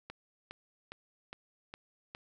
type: click train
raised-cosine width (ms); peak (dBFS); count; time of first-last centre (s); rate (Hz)
0.3; -27; 6; 0.1-2.149; 2.44
effects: none